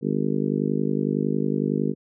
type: harmonic tone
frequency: 50.9 Hz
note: G#1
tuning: 34 cents flat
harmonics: 3 / 4 / 5 / 6 / 7 / 8 / 9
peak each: -28 / -26 / -27 / -32 / -31 / -30 / -33 dBFS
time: 0.01-1.95 s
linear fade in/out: 50 ms
effects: none